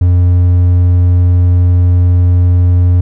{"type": "tone", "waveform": "triangle", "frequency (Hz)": 88.8, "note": "F2", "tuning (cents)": 29, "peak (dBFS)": -3, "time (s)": [0.01, 3.01], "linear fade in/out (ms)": 5, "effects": []}